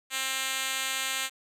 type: tone with band-pass filter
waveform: 5% pulse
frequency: 265 Hz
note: C4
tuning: 22 cents sharp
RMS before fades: -31 dBFS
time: 0.1-1.3 s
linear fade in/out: 50 ms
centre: 6300 Hz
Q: 0.59
effects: none